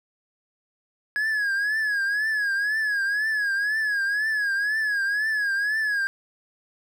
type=tone with vibrato; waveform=triangle; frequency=1674 Hz; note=G#6; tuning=13 cents sharp; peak=-20 dBFS; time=1.16-6.07 s; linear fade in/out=0 ms; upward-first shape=triangle; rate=2 Hz; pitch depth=110 cents each way; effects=none